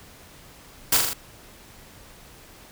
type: noise with echo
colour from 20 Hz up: white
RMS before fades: -18 dBFS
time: 0.92-0.97 s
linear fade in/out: 5 ms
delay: 41 ms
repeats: 4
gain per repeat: -3 dB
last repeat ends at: 1.134 s
effects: pink hiss -48 dBFS RMS until 2.71 s